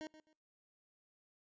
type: tone with echo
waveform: 25% pulse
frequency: 311.1 Hz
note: D#4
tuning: in tune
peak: -40 dBFS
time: 0.01-0.07 s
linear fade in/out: 0 ms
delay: 130 ms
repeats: 2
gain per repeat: -13 dB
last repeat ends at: 0.33 s
effects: noise-tail reverb RT60 0.5 s tail -26 dB re dry + resampled to 16000 Hz